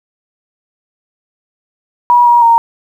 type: tone with pitch steps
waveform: sine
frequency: 966 / 954 / 927 Hz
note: B5 / A#5 / A#5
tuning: -39 / +40 / -10 cents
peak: -4 dBFS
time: 2.1-2.58 s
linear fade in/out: 0 ms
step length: 160 ms
effects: 7-bit